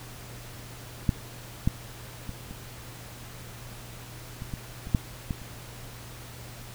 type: clicks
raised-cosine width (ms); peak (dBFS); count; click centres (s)
5; -9 / -10 / -22 / -26 / -24 / -20 / -24 / -8 / -16 / -30; 10; 1.092 / 1.675 / 2.293 / 2.51 / 4.421 / 4.538 / 4.871 / 4.948 / 5.308 / 5.417
effects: added 119 Hz sine -45 dBFS peak until 6.74 s + pink hiss -45 dBFS RMS until 6.74 s